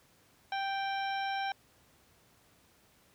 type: harmonic tone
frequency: 784 Hz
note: G5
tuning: in tune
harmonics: 1 / 2 / 3 / 4 / 5 / 7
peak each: -33 / -39 / -43 / -45 / -47 / -50 dBFS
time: 0.52-1.52 s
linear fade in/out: 2 ms
effects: pink hiss -65 dBFS RMS until 3.14 s + high-pass 60 Hz 12 dB/octave